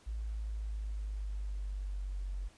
sine linear sweep, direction down, 55 to 46.25 Hz, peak -35 dBFS, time 0.06-2.49 s, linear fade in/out 20 ms, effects pink hiss -63 dBFS RMS until 2.57 s + resampled to 22050 Hz

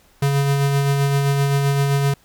square tone with tremolo, 140 Hz, C#3, 18 cents sharp, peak -15 dBFS, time 0.22-2.14 s, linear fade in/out 5 ms, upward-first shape sine, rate 7.7 Hz, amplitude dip 30%, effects pink hiss -55 dBFS RMS until 2.24 s

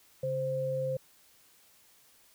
sine tone pair together, 138.52 / 523 Hz, C#3 / C5, -1 / -1 cents, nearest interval octave + major seventh, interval 2300 cents, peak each -36 / -30 dBFS, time 0.23-0.97 s, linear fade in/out 5 ms, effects white hiss -62 dBFS RMS until 2.34 s

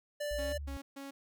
square tone, 587.3 Hz, D5, in tune, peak -35 dBFS, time 0.2-0.58 s, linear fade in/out 10 ms
sine linear two-way sweep, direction up then down, 52.9 to 74 to 66.2 Hz, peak -38 dBFS, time 0.31-0.77 s, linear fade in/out 0 ms, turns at 0.55 s
sawtooth tone bursts, 276.2 Hz, C#4, 6 cents flat, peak -39 dBFS, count 3, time 0.38-1.11 s, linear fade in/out 10 ms, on 150 ms, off 140 ms
effects none

